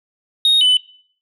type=tone pair in turn; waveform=sine; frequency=3729 / 3005 Hz; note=A#7 / F#7; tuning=0 / +26 cents; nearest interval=major third; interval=374 cents; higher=first; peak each=-7 dBFS; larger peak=neither; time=0.45-0.61 / 0.61-0.77 s; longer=neither; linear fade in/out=2 ms; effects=noise-tail reverb RT60 0.5 s tail -20 dB re dry + tanh soft clip ceiling -9 dBFS